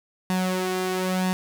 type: tone with flanger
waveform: sawtooth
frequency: 185 Hz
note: F#3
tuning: in tune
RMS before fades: -25 dBFS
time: 0.3-1.33 s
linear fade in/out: 0 ms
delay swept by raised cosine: 1.1 to 2.9 ms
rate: 1 Hz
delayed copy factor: +0.6
effects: none